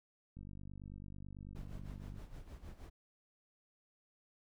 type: click train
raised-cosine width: 5 ms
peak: -38 dBFS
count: 90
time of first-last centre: 0.37-2.183 s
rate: 49.1 Hz
type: noise with tremolo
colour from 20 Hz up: brown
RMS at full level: -48 dBFS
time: 1.55-2.9 s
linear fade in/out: 10 ms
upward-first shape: sine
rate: 6.4 Hz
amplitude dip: 70%
effects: none